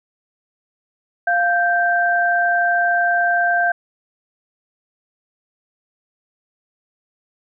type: tone pair together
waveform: sine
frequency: 698.5 / 1568.1 Hz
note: F5 / G6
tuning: 0 / 0 cents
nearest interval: octave + major second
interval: 1400 cents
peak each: -17 dBFS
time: 1.27-3.72 s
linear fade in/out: 5 ms
effects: none